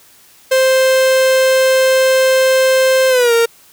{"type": "tone with pitch glide", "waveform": "45% pulse", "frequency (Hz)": [523.3, 463.5], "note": ["C5", "A#4"], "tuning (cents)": [0, -10], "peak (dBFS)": -9, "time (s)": [0.51, 3.46], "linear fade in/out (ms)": 10, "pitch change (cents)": -210, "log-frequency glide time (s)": [3.09, 3.33], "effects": ["white hiss -46 dBFS RMS until 3.72 s"]}